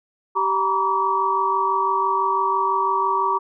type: tone cluster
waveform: sine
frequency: 387.7 / 942 / 988 / 1148 Hz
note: G4 / A#5 / B5 / D6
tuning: -19 / +18 / 0 / -40 cents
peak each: -27 / -21 / -29 / -21 dBFS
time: 0.35-3.39 s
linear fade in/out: 20 ms
effects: none